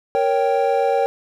triangle chord, G diminished, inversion first, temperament equal, 466.2 / 554.4 / 784 Hz, Bb4 / Db5 / G5, 0 / 0 / 0 cents, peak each -18 dBFS, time 0.15-1.06 s, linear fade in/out 0 ms, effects none

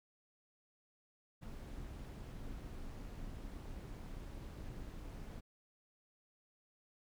brown noise with amplitude modulation, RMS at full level -45 dBFS, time 1.41-5.41 s, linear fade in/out 20 ms, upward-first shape sine, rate 248 Hz, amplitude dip 50%, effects none

